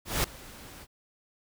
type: noise with ADSR envelope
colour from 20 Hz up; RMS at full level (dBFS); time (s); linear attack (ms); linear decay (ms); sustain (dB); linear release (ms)
pink; -25; 0.05-0.87; 190; 3; -22; 46
effects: none